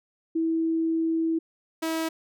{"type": "tone pair in turn", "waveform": ["sine", "sawtooth"], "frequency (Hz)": [325.9, 323.3], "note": ["E4", "E4"], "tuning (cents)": [-20, -34], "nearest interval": "unison", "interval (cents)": 14, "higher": "first", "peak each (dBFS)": [-22, -22], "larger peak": "neither", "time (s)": [[0.35, 1.39], [1.82, 2.09]], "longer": "first", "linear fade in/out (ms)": 10, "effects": []}